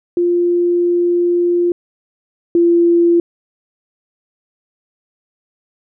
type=tone pair in turn; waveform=sine; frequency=349.2 / 342.4 Hz; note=F4 / F4; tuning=0 / -34 cents; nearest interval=unison; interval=34 cents; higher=first; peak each=-11 / -8 dBFS; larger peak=second; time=0.17-1.72 / 2.55-3.2 s; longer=first; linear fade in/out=2 ms; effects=none